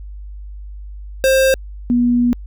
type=tone pair in turn; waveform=square / sine; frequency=530 / 242.2 Hz; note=C5 / B3; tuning=+22 / -34 cents; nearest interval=octave + major second; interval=1356 cents; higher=first; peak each=-11 dBFS; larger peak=neither; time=1.24-1.54 / 1.9-2.33 s; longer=second; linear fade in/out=0 ms; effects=added 50 Hz sine -29 dBFS peak until 2.46 s